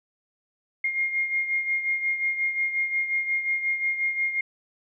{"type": "beating tone pair", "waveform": "sine", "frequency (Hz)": [2129, 2134.6], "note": ["C7", "C7"], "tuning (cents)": [30, 34], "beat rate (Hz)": 5.6, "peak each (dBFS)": [-24, -31], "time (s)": [0.84, 4.41], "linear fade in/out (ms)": 5, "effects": []}